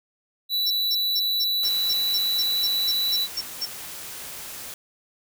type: tone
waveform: square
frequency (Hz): 3951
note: B7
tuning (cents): 0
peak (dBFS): -22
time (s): 0.49-3.28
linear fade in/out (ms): 50
type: tone bursts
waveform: triangle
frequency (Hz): 5460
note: F8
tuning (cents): -40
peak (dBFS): -23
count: 13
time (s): 0.66-3.658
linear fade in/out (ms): 10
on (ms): 46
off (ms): 200
type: noise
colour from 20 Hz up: white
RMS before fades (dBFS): -37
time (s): 1.63-4.74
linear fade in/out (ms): 2
effects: none

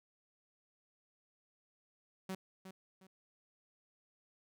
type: tone with echo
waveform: sawtooth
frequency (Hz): 189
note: F#3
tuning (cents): +37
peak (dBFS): -35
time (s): 2.29-2.35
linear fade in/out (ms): 5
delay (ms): 360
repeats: 2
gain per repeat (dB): -10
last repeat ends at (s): 3.07
effects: none

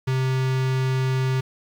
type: tone with notch filter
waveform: square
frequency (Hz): 130.81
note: C3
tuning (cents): 0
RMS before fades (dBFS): -22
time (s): 0.07-1.41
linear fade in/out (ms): 10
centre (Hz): 620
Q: 2
effects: low-pass 5000 Hz 12 dB/octave + 8-bit

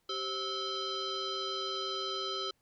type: tone with frequency modulation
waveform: sine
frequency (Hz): 2217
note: C#7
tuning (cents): 0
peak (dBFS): -33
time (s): 0.09-2.51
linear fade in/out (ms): 5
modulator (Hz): 915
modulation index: 2.5
effects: pink hiss -75 dBFS RMS until 2.61 s

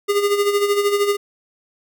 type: tone with tremolo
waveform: square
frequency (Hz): 406.8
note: G#4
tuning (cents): -36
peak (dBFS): -14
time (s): 0.08-1.17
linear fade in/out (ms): 20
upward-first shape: sine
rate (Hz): 13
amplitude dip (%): 60
effects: none

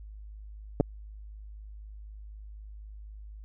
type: clicks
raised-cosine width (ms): 2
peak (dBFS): -10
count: 2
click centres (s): 0.801 / 0.808
effects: added 52 Hz sine -42 dBFS peak until 3.44 s

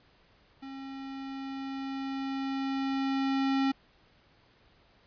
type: tone with level ramp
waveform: square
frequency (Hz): 270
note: C#4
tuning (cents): -45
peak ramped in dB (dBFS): -41 to -25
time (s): 0.62-3.72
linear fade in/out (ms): 10
effects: pink hiss -63 dBFS RMS until 5.06 s + resampled to 11025 Hz

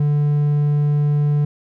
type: tone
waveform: triangle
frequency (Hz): 146.83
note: D3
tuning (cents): 0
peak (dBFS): -12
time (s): 0-1.45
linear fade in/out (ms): 5
effects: none

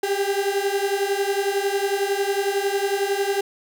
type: beating tone pair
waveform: 35% pulse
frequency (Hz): 392.3 / 403.3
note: G4 / G4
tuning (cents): +1 / +49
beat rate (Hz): 11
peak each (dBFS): -22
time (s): 0.03-3.41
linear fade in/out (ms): 5
effects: none

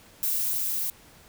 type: noise with level ramp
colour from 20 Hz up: violet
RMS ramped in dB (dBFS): -26 to -29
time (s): 0.23-0.9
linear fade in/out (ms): 0
effects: pink hiss -53 dBFS RMS until 1.28 s

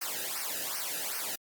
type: noise with flanger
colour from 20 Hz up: white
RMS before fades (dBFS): -35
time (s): 0.01-1.36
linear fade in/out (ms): 10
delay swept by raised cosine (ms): 0.27 to 0.93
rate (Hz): 2.6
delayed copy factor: -1
effects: Opus 48 kbps

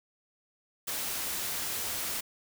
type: noise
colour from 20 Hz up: white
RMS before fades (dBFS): -34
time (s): 0.87-2.21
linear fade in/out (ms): 10
effects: none

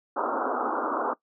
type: band-pass noise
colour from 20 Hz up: white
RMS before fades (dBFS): -28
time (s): 0.16-1.14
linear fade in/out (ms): 10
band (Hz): 240 to 1400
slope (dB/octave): 96
effects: noise-tail reverb RT60 0.1 s tail -20 dB re dry

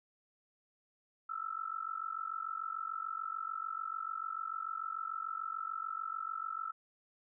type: tone with amplitude modulation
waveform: sine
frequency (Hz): 1318.5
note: E6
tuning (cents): 0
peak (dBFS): -33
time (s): 1.29-6.72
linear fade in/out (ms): 10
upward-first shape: sine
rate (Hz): 46.8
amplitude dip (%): 90
effects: none

